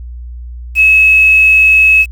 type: tone with quantisation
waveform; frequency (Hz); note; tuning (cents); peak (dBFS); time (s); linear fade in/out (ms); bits
sine; 2579; E7; -39; -3; 0.75-2.06; 50; 5
effects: added 60 Hz sine -23 dBFS peak until 2.11 s + MP3 96 kbps